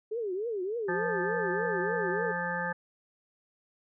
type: tone with vibrato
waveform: sine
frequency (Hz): 415.3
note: G#4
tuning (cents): 0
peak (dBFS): -30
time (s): 0.11-2.32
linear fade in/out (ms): 10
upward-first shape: triangle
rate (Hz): 3.4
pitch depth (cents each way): 280
type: harmonic tone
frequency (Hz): 174.61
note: F3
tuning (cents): 0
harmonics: 1 / 3 / 5 / 7 / 9 / 10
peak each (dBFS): -38 / -37 / -36 / -40 / -37 / -35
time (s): 0.88-2.73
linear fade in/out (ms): 10
effects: none